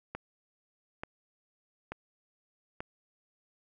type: click train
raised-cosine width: 0.5 ms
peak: -22 dBFS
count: 4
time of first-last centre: 0.15-2.805 s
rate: 1.13 Hz
effects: none